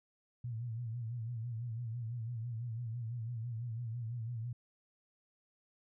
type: tone with vibrato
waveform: sine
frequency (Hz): 116.6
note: A#2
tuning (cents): +1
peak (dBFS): -37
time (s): 0.44-4.53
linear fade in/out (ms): 5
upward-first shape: sine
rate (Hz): 6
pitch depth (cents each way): 95
effects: none